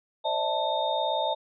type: tone cluster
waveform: sine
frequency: 527 / 594 / 652 / 883 / 3669 Hz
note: C5 / D5 / E5 / A5 / A#7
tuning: +12 / +20 / -19 / +6 / -28 cents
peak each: -35 / -31 / -31 / -28 / -33 dBFS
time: 0.24-1.35 s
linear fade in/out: 20 ms
effects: none

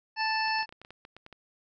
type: harmonic tone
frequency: 880 Hz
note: A5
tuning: in tune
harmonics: 1 / 2 / 3 / 5 / 6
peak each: -29 / -32 / -34 / -36 / -37 dBFS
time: 0.16-0.66 s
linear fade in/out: 50 ms
type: clicks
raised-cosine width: 0.3 ms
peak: -31 dBFS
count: 12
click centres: 0.481 / 0.586 / 0.628 / 0.692 / 0.725 / 0.816 / 0.849 / 0.906 / 1.051 / 1.166 / 1.264 / 1.327 s
effects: none

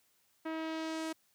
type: tone with low-pass filter sweep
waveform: sawtooth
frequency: 320 Hz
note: D#4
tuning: 49 cents sharp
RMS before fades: -38 dBFS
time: 0.45-1.13 s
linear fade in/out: 10 ms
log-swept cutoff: 2000 to 11000 Hz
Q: 0.95
effects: white hiss -72 dBFS RMS until 1.34 s + high-pass 60 Hz 12 dB/octave

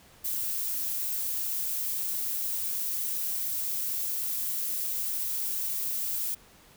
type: noise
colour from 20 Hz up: violet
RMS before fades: -31 dBFS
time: 0.24-6.35 s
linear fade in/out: 10 ms
effects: pink hiss -56 dBFS RMS until 6.76 s

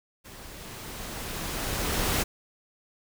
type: noise with level ramp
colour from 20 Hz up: pink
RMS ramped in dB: -46 to -25 dBFS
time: 0.24-2.24 s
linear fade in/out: 20 ms
effects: none

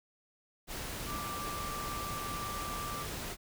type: tone in noise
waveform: sine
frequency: 1174.7 Hz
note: D6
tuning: in tune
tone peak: -39 dBFS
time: 1.05-3.07 s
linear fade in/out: 50 ms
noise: pink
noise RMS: -40 dBFS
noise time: 0.67-3.37 s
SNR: -2 dB
effects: none

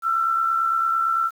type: tone with amplitude modulation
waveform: sine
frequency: 1343 Hz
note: E6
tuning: 32 cents sharp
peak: -16 dBFS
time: 0.02-1.31 s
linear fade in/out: 50 ms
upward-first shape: sine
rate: 68.9 Hz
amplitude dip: 50%
effects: 8-bit

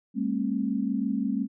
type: tone cluster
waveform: sine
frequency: 200.9 / 226.8 / 269 Hz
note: G3 / A#3 / C4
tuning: +43 / -47 / +48 cents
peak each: -29 dBFS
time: 0.14-1.48 s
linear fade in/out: 50 ms
effects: none

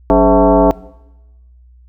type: tone with frequency modulation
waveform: sine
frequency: 185 Hz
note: F#3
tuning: in tune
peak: -6 dBFS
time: 0.1-0.71 s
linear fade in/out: 0 ms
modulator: 234 Hz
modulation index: 3
effects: noise-tail reverb RT60 1.0 s tail -21 dB re dry + added 61 Hz sine -41 dBFS peak until 1.88 s

